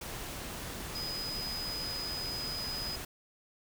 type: tone in noise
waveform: sine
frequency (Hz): 4993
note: D#8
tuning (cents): +5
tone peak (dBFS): -36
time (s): 0.95-2.96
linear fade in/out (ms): 5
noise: pink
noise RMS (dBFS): -41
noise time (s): 0.01-3.05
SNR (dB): +2
effects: none